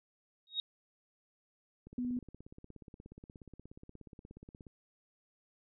sine tone with exponential growth, 3760 Hz, A#7, 14 cents sharp, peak -28 dBFS, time 0.47-0.6 s, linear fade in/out 1 ms, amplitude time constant 27 ms
click train, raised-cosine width 3 ms, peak -38 dBFS, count 48, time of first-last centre 1.87-4.668 s, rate 16.8 Hz
sine tone, 246.9 Hz, B3, in tune, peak -33 dBFS, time 1.98-2.19 s, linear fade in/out 2 ms
effects none

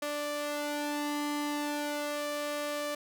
sawtooth tone with flanger, 293.7 Hz, D4, in tune, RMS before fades -34 dBFS, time 0.02-2.95 s, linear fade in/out 5 ms, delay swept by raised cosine 1.6 to 2.42 ms, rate 0.39 Hz, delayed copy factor +0.65, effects none

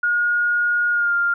sine tone with pitch glide, 1435 to 1399.8 Hz, F6 to F6, +47 to +4 cents, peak -16 dBFS, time 0.03-1.34 s, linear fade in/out 5 ms, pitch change -43 cents, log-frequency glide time 0.91-1.14 s, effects none

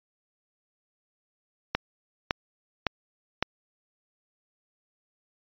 click train, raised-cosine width 0.3 ms, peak -7 dBFS, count 4, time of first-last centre 1.75-3.426 s, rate 1.79 Hz, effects resampled to 11025 Hz

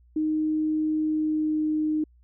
sine tone with pitch glide, 310 to 308 Hz, D#4 to D#4, -6 to -17 cents, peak -22 dBFS, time 0.16-2.04 s, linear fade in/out 5 ms, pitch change -11 cents, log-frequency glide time 1.02-1.61 s, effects added 60 Hz sine -54 dBFS peak until 2.23 s

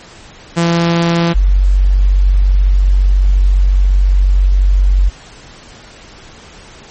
sawtooth / sine tone pair in turn, 169.2 / 47.17 Hz, E3 / F#1, +45 / +34 cents, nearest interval octave + minor seventh, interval 2211 cents, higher first, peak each -6 dBFS, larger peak neither, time 0.56-1.34 / 1.34-5.1 s, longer second, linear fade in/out 20 ms, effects pink hiss -37 dBFS RMS until 6.9 s + MP3 32 kbps

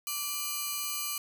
5% pulse ring-modulated tone, 1782 Hz, A6, 22 cents sharp, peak -18 dBFS, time 0.07-1.18 s, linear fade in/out 2 ms, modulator 613 Hz, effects 9-bit

